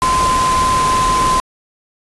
sine tone in noise, 1032 Hz, C6, 24 cents flat, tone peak -12 dBFS, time 0.02-1.4 s, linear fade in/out 0 ms, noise pink, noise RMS -20 dBFS, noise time 0.02-1.4 s, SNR +5 dB, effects resampled to 24000 Hz

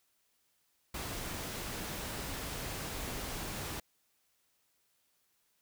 pink noise, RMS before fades -40 dBFS, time 0.94-3.8 s, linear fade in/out 5 ms, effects white hiss -75 dBFS RMS until 5.61 s

